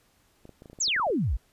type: clicks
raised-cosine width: 2 ms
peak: -33 dBFS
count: 12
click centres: 0.454 / 0.493 / 0.621 / 0.658 / 0.699 / 0.731 / 0.788 / 0.881 / 0.964 / 0.998 / 1.068 / 1.102 s
type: exponential sweep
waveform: sine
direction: down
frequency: 7900 to 44.03 Hz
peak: -23 dBFS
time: 0.8-1.37 s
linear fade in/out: 10 ms
effects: pink hiss -65 dBFS RMS until 1.52 s + resampled to 32000 Hz